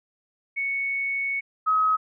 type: tone pair in turn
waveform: sine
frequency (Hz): 2217 / 1273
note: C#7 / D#6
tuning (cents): 0 / +39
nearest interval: minor seventh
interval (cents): 961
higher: first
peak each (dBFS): -24 / -18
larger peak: second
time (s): 0.56-1.41 / 1.66-1.97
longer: first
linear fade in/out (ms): 20
effects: none